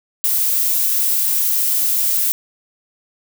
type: noise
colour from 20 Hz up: violet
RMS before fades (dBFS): -17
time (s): 0.24-2.32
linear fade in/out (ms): 0
effects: none